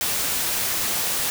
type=noise; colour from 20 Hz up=white; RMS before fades=-24 dBFS; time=0.01-1.3 s; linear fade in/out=0 ms; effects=none